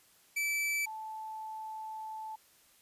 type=tone pair in turn; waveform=45% pulse / sine; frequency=2315 / 874.2 Hz; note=D7 / A5; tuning=-25 / -11 cents; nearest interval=octave + perfect fourth; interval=1686 cents; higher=first; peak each=-30 / -39 dBFS; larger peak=first; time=0.36-0.86 / 0.86-2.36 s; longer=second; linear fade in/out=10 ms; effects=white hiss -64 dBFS RMS until 2.81 s + resampled to 32000 Hz